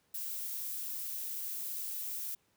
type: noise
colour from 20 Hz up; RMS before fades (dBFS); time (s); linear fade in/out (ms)
violet; -39; 0.14-2.35; 5
effects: pink hiss -73 dBFS RMS until 2.56 s + high-pass 80 Hz 12 dB/octave